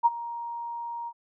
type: tone with ADSR envelope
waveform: sine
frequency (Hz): 939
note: A#5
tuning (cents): +12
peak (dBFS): -14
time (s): 0.03-1.13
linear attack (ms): 28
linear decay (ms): 32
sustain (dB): -18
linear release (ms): 56
effects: none